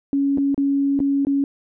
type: tone with dropouts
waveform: sine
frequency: 278.5 Hz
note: C#4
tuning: 8 cents sharp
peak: -16 dBFS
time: 0.13-1.44 s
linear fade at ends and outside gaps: 1 ms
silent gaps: 0.375-0.382 / 0.545-0.578 / 0.992-1.002 / 1.25-1.269 s
effects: none